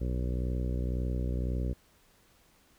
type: harmonic tone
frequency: 61.9 Hz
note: B1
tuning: 5 cents sharp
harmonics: 1 / 2 / 3 / 4 / 5 / 6 / 7 / 8 / 9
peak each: -30 / -36 / -40 / -42 / -44 / -46 / -47 / -48 / -49 dBFS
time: 0-1.74 s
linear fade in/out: 20 ms
effects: pink hiss -64 dBFS RMS until 2.78 s